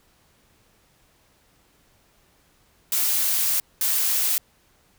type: noise bursts at uneven times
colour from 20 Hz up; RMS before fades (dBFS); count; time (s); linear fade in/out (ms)
blue; -22; 2; 2.92-3.6 / 3.81-4.38; 2
effects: pink hiss -61 dBFS RMS until 4.98 s